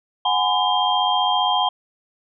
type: tone cluster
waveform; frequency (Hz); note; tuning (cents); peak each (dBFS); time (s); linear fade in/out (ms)
sine; 733 / 828 / 1013 / 3199; F#5 / G#5 / B5 / G7; -16 / -5 / +44 / +34; -22; 0.25-1.69; 5
effects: none